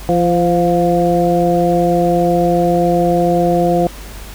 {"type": "harmonic tone with a mistuned harmonic", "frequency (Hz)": 172.4, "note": "F3", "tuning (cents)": -22, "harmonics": [1, 2, 3, 4], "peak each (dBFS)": [-16, -16, -16, -16], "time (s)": [0.09, 3.87], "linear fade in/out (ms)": 0, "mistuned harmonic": 4, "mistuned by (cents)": 36, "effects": ["added 50 Hz sine -31 dBFS peak until 4.34 s", "pink hiss -35 dBFS RMS until 4.34 s"]}